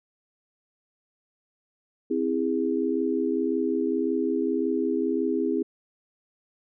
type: chord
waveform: sine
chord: C augmented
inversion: none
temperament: just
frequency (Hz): 261.6 / 327 / 408.8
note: C4 / E4 / G#4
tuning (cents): 0 / -14 / -27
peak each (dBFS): -27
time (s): 2.1-5.63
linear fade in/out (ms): 10
effects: none